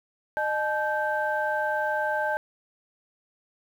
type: tone cluster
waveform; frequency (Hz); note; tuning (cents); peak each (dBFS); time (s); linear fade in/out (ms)
sine; 610 / 861 / 1562; D#5 / A5 / G6; -34 / -38 / -7; -28; 0.37-2.37; 0
effects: tanh soft clip ceiling -14 dBFS + 9-bit